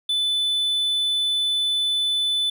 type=tone; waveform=triangle; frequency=3500 Hz; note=A7; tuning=10 cents flat; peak=-18 dBFS; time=0.09-2.5 s; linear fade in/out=5 ms; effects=none